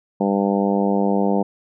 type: harmonic tone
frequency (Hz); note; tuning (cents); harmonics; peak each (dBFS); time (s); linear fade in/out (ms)
99.6; G2; +28; 2 / 3 / 4 / 5 / 6 / 7 / 8 / 9; -19 / -25 / -25 / -24 / -29 / -27 / -29 / -30; 0.2-1.43; 10
effects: none